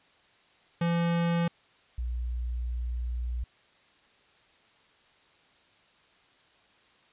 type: tone pair in turn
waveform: square / sine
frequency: 170 / 60.1 Hz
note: F3 / B1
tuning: -46 / -46 cents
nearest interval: octave + tritone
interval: 1800 cents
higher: first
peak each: -25 / -29 dBFS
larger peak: first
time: 0.81-1.48 / 1.98-3.44 s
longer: second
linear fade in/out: 5 ms
effects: white hiss -62 dBFS RMS until 7.12 s + resampled to 8000 Hz